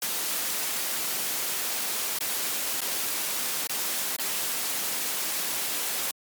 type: noise with dropouts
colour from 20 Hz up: white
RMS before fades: -29 dBFS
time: 0.02-6.11 s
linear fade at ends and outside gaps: 1 ms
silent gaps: 2.187-2.207 / 2.806-2.816 / 3.671-3.695 / 4.163-4.186 s
effects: high-pass 200 Hz 12 dB/octave + MP3 96 kbps